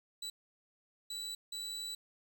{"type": "tone bursts at uneven times", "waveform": "35% pulse", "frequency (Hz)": 3951, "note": "B7", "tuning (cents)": 0, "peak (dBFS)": -37, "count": 3, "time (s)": [[0.22, 0.3], [1.1, 1.35], [1.52, 1.95]], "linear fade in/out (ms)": 5, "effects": []}